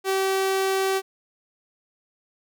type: tone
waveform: sawtooth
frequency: 384.6 Hz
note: G4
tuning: 33 cents flat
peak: -17 dBFS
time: 0.04-1.02 s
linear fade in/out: 50 ms
effects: none

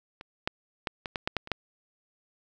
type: clicks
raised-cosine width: 0.3 ms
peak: -26 / -11 / -13 / -18 / -14 / -11 / -11 / -26 / -11 dBFS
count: 9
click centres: 0.211 / 0.475 / 0.872 / 1.058 / 1.158 / 1.275 / 1.367 / 1.474 / 1.517 s
effects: none

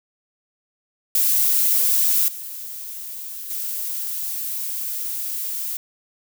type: noise with level steps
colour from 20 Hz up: violet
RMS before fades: -18 / -33 / -27 dBFS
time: 1.15-5.77 s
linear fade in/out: 2 ms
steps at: 2.28 / 3.5 s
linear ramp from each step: 2 ms
effects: none

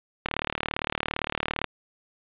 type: click train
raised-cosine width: 0.3 ms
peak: -9 dBFS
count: 53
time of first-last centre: 0.26-1.643 s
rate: 37.6 Hz
effects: resampled to 8000 Hz + 8-bit

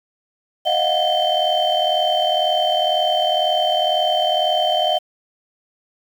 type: tone cluster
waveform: sine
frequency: 617 / 699 / 739 / 3105 Hz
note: D#5 / F5 / F#5 / G7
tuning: -15 / +1 / -2 / -17 cents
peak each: -20 dBFS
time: 0.65-4.99 s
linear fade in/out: 20 ms
effects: tanh soft clip ceiling -9 dBFS + 7-bit

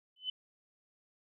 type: tone with exponential growth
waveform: sine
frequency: 3023 Hz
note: F#7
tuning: 36 cents sharp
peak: -30 dBFS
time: 0.16-0.3 s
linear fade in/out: 5 ms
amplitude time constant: 29 ms
effects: none

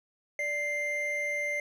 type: tone pair together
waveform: triangle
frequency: 587.3 / 2093 Hz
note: D5 / C7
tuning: 0 / 0 cents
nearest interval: octave + minor seventh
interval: 2200 cents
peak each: -34 / -28 dBFS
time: 0.39-1.6 s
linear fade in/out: 2 ms
effects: none

